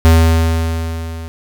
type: tone with level ramp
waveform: square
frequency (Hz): 81.8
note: E2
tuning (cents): -13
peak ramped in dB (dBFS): -5 to -26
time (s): 0.05-1.28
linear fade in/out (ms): 0
effects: none